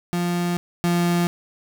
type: tone pair in turn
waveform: 35% pulse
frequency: 174.8 / 173.39 Hz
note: F3 / F3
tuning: +2 / -12 cents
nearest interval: unison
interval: 14 cents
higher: first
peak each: -19 / -16 dBFS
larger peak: second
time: 0.13-0.57 / 0.84-1.27 s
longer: first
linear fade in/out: 0 ms
effects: none